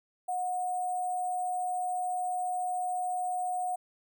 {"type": "tone with sample-and-hold", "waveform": "sine", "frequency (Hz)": 727, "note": "F#5", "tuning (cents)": -31, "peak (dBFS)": -29, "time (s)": [0.28, 3.76], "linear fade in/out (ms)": 10, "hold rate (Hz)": 8820, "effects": []}